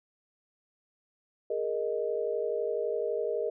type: chord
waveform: sine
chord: Ab suspended second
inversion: none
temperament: just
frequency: 415.3 / 467.2 / 623 Hz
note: Ab4 / Bb4 / Eb5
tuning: 0 / +4 / +2 cents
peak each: -33 / -31 / -34 dBFS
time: 1.5-3.5 s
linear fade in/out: 5 ms
effects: none